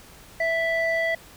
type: tone pair together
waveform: sine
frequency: 659.7 / 1977 Hz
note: E5 / B6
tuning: +1 / +1 cents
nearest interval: octave + perfect fifth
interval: 1900 cents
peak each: -22 dBFS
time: 0.4-1.15 s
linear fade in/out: 5 ms
effects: tanh soft clip ceiling -18 dBFS + pink hiss -48 dBFS RMS until 1.36 s